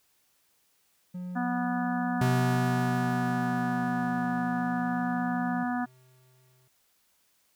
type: tone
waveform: triangle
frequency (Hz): 180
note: F#3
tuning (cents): -47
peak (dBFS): -32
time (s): 1.14-5.64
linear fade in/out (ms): 10
type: harmonic tone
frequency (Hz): 245.4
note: B3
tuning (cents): -11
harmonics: 1 / 3 / 4 / 5 / 6 / 7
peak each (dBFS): -29 / -33 / -41 / -40 / -40 / -40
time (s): 1.35-5.86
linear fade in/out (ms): 20
type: tone with exponential decay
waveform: square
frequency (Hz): 128.1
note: C3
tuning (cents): -36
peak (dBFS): -24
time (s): 2.21-6.68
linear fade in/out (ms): 5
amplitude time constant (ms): 970
effects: white hiss -69 dBFS RMS until 7.55 s